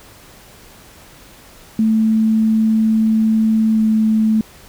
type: tone with pitch glide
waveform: sine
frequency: 220.3 to 218.7 Hz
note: A3 to A3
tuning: +2 to -10 cents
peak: -11 dBFS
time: 1.79-4.41 s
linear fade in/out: 2 ms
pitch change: -12 cents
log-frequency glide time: 3.74-3.79 s
effects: pink hiss -43 dBFS RMS until 4.68 s